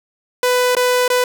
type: tone with dropouts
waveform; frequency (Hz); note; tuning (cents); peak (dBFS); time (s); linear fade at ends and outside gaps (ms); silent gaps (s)
sawtooth; 497.7; B4; +13; -9; 0.43-1.24; 2; 0.751-0.767 / 1.079-1.101
effects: none